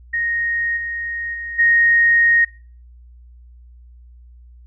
sine tone with level steps, 1864.7 Hz, A#6, in tune, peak -18 / -23 / -26 / -11 dBFS, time 0.13-2.45 s, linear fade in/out 10 ms, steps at 0.76 / 1.33 / 1.58 s, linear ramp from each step 20 ms, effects noise-tail reverb RT60 0.4 s tail -20 dB re dry + added 60 Hz sine -41 dBFS peak until 4.66 s

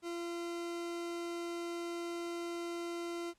40% pulse tone, 342.6 Hz, F4, 33 cents flat, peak -37 dBFS, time 0.02-3.34 s, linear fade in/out 50 ms, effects pink hiss -73 dBFS RMS until 3.38 s + low-pass 10000 Hz 12 dB/octave

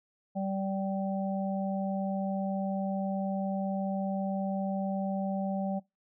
harmonic tone, 193.9 Hz, G3, 19 cents flat, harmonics 1 / 3 / 4, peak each -31 / -36 / -37 dBFS, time 0.35-5.8 s, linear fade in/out 20 ms, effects noise-tail reverb RT60 0.2 s tail -22 dB re dry

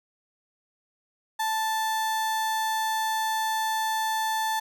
35% pulse tone, 880 Hz, A5, in tune, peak -23 dBFS, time 1.39-4.6 s, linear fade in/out 10 ms, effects none

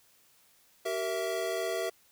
square chord, E diminished, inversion first, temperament equal with one note detuned, 382.8 / 466.2 / 659.3 Hz, G4 / Bb4 / E5, -41 / 0 / 0 cents, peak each -36 / -37 / -34 dBFS, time 0.85-1.9 s, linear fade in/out 10 ms, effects white hiss -64 dBFS RMS until 2.11 s

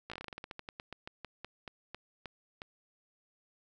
slowing click train, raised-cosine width 0.3 ms, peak -26 dBFS, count 23, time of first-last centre 0.1-2.619 s, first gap 16 ms, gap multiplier 1.16, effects none

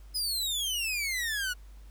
sawtooth exponential sweep, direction down, 5100 to 1432 Hz, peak -26 dBFS, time 0.14-1.54 s, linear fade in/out 20 ms, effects added 50 Hz sine -46 dBFS peak until 1.9 s + pink hiss -63 dBFS RMS until 1.9 s

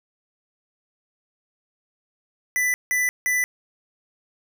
square tone bursts, 1989 Hz, B6, 12 cents sharp, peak -20 dBFS, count 3, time 2.56-3.44 s, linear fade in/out 0 ms, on 180 ms, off 170 ms, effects none

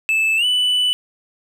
triangle tone with pitch glide, 2625 to 2981 Hz, E7 to F#7, -8 to +12 cents, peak -13 dBFS, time 0.09-0.93 s, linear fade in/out 0 ms, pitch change +220 cents, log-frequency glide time 0.37-0.45 s, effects none

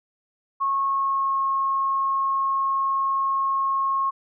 sine tone with pitch glide, 1094 to 1085.2 Hz, C#6 to C#6, -23 to -37 cents, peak -20 dBFS, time 0.6-4.11 s, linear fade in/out 20 ms, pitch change -14 cents, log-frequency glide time 0.83-1.42 s, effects none

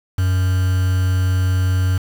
triangle tone with quantisation, 92.5 Hz, F#2, in tune, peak -12 dBFS, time 0.18-1.98 s, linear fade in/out 5 ms, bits 5, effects none

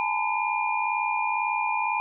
sine tone cluster, 846 / 908 / 1006 / 2409 Hz, G#5 / A#5 / B5 / D7, +32 / -46 / +32 / +43 cents, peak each -29 dBFS, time 0-2 s, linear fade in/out 0 ms, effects none

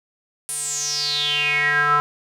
square tone with band-pass filter sweep, 146.83 Hz, D3, in tune, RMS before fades -21 dBFS, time 0.49-2 s, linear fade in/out 0 ms, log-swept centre 10000 to 1200 Hz, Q 8.2, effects none

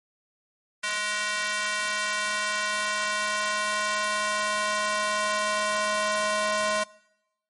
square tone with high-pass filter sweep, 210 Hz, G#3, 19 cents sharp, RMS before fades -27 dBFS, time 0.83-6.84 s, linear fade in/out 10 ms, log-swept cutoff 1600 to 770 Hz, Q 1.3, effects noise-tail reverb RT60 0.9 s tail -23 dB re dry + MP3 48 kbps

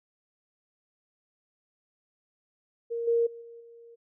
sine tone with level steps, 466.2 Hz, A#4, in tune, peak -29 / -21 / -41 / -44 / -48 dBFS, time 2.9-3.96 s, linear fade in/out 20 ms, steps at 3.07 / 3.26 / 3.41 / 3.6 s, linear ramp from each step 10 ms, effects none

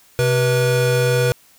square tone pair together, 128.75 / 486.1 Hz, C3 / B4, -28 / -28 cents, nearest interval octave + major seventh, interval 2300 cents, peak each -18 dBFS, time 0.19-1.32 s, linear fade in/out 0 ms, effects white hiss -52 dBFS RMS until 1.58 s

